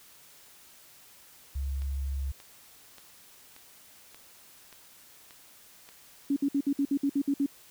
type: tone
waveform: sine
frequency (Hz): 68.4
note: C#2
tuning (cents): -23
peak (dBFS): -29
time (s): 1.55-2.32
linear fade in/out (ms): 10
type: click train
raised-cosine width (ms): 0.2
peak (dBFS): -32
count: 8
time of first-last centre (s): 1.82-5.89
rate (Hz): 1.72
type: tone bursts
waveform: sine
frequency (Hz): 279.9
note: C#4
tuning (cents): +17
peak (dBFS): -23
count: 10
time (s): 6.3-7.462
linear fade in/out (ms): 5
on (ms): 64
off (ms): 58
effects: white hiss -55 dBFS RMS until 7.7 s